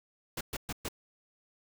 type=noise bursts; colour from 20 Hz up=pink; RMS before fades=-36 dBFS; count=4; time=0.37-0.886 s; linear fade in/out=5 ms; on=39 ms; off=120 ms; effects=none